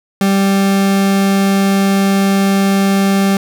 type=tone; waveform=40% pulse; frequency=196 Hz; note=G3; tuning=in tune; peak=-9 dBFS; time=0.21-3.37 s; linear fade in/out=2 ms; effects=none